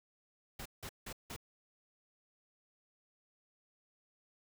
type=noise bursts; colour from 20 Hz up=pink; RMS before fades=-45 dBFS; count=4; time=0.59-1.364 s; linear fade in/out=5 ms; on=66 ms; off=170 ms; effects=none